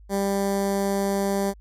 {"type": "tone with notch filter", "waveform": "15% pulse", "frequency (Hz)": 197.8, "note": "G3", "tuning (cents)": 16, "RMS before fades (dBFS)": -24, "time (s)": [0.09, 1.54], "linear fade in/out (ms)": 50, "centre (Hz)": 2700, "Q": 0.68, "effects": ["added 51 Hz sine -45 dBFS peak until 1.6 s", "resampled to 32000 Hz"]}